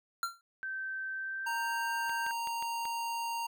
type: tone with exponential decay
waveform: square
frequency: 1372 Hz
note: F6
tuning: 31 cents flat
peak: -28 dBFS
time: 0.23-0.41 s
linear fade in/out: 1 ms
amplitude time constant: 37 ms
type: tone with pitch glide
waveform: sine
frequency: 1550 to 1574.4 Hz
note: G6 to G6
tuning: -20 to +7 cents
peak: -35 dBFS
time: 0.63-2.31 s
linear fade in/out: 0 ms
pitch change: +27 cents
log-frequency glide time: 1.11-1.62 s
type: tone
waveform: square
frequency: 928 Hz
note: A#5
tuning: 8 cents flat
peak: -34 dBFS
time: 1.46-3.47 s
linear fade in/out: 10 ms
type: clicks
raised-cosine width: 0.3 ms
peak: -29 dBFS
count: 5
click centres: 2.095 / 2.265 / 2.473 / 2.625 / 2.854 s
effects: none